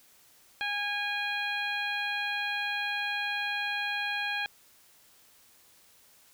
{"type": "harmonic tone", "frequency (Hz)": 820, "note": "G#5", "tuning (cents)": -22, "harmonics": [1, 2, 3, 4, 5], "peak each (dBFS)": [-37, -33, -34, -38, -42], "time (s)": [0.61, 4.46], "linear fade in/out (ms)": 0, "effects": ["white hiss -60 dBFS RMS until 6.33 s"]}